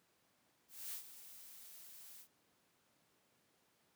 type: noise with ADSR envelope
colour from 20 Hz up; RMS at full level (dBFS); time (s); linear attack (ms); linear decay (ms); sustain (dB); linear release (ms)
blue; -44; 0.68-2.28; 250; 96; -12; 83
effects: pink hiss -75 dBFS RMS until 3.95 s + high-pass 150 Hz 12 dB/octave